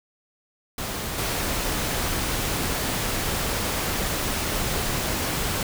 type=noise with level steps; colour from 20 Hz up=pink; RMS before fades=-30 / -26 dBFS; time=0.78-5.63 s; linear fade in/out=2 ms; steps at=1.18 s; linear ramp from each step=2 ms; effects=none